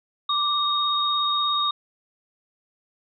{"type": "tone pair together", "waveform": "sine", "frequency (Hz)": [1174.7, 3729], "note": ["D6", "A#7"], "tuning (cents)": [0, 0], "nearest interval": "octave + minor sixth", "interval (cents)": 2000, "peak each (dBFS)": -23, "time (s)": [0.29, 1.71], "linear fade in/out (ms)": 5, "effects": []}